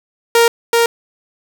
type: tone with echo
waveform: sawtooth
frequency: 466.2 Hz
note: A#4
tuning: in tune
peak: -4 dBFS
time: 0.35-0.48 s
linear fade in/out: 2 ms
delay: 380 ms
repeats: 1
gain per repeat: -2 dB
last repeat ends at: 0.86 s
effects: 7-bit